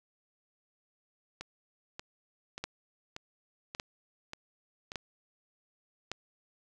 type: two click trains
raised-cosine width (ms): 0.2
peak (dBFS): -23 / -18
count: 7 / 4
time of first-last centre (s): 1.41-4.919 / 2.64-6.116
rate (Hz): 1.71 / 0.863
effects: none